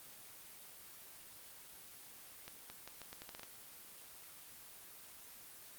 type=accelerating click train; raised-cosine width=0.2 ms; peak=-30 dBFS; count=10; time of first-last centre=2.48-3.432 s; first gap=220 ms; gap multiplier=0.8; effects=white hiss -55 dBFS RMS until 5.78 s + Opus 24 kbps